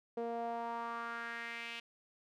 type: tone with band-pass filter sweep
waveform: sawtooth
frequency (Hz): 233.1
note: A#3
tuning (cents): 0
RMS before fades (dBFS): -41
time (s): 0.17-1.8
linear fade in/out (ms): 5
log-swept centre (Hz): 520 to 2800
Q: 3.3
effects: none